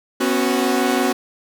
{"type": "chord", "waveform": "sawtooth", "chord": "B suspended second", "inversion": "none", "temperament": "equal with one note detuned", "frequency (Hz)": [246.9, 272.7, 370], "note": ["B3", "C#4", "F#4"], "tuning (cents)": [0, -28, 0], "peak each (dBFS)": -17, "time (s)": [0.2, 1.13], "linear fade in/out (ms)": 10, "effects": []}